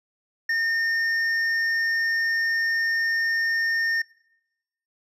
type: tone with hard clipping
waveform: triangle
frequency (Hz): 1824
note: A#6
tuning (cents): -38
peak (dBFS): -22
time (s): 0.49-4.02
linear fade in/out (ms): 5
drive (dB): 8
effects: noise-tail reverb RT60 0.9 s tail -22 dB re dry + resampled to 32000 Hz